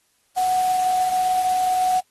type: tone in noise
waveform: sine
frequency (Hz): 740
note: F#5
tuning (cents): 0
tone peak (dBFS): -17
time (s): 0.36-2.01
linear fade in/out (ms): 20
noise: white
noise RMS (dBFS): -34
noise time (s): 0.36-2.01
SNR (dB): +14
effects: white hiss -65 dBFS RMS until 2.1 s + AAC 32 kbps